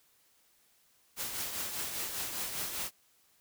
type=noise with tremolo; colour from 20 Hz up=white; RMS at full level=-35 dBFS; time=1.16-2.91 s; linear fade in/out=50 ms; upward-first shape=triangle; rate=5 Hz; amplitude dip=50%; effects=white hiss -68 dBFS RMS until 3.4 s